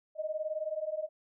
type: beating tone pair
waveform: sine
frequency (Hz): 610 / 629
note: D#5 / D#5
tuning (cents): -34 / +19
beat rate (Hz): 19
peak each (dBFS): -36 / -35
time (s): 0.15-1.09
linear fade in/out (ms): 50
effects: none